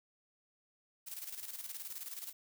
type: noise with tremolo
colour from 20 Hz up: blue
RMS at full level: -43 dBFS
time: 1.06-2.33 s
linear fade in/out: 20 ms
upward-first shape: square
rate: 19 Hz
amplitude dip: 60%
effects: none